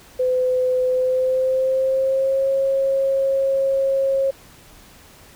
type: tone with pitch glide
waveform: sine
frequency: 508 to 541.3 Hz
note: B4 to C#5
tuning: +49 to -41 cents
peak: -16 dBFS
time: 0.19-4.31 s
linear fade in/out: 10 ms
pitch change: +110 cents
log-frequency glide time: 0.88-2.49 s
effects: pink hiss -47 dBFS RMS until 5.35 s